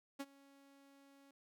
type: tone with ADSR envelope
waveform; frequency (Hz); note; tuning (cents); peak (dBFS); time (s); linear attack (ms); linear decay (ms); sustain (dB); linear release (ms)
sawtooth; 277.2; C#4; 0; -36; 0.19-1.31; 15; 43; -23; 3
effects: none